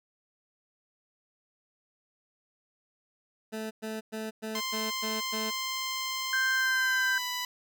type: tone bursts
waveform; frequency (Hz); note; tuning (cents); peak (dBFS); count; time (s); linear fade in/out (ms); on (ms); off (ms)
20% pulse; 219; A3; -8; -29; 7; 3.52-5.51; 20; 190; 110
type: tone with pitch glide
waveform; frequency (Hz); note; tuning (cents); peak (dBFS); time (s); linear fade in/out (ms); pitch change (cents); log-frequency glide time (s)
10% pulse; 1046.5 to 991.2; C6 to B5; 0 to +6; -23; 4.55-7.45; 2; -94; 6.53-7.25
type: tone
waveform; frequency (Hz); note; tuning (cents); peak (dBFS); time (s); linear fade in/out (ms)
sine; 1568; G6; 0; -25; 6.33-7.18; 2
effects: none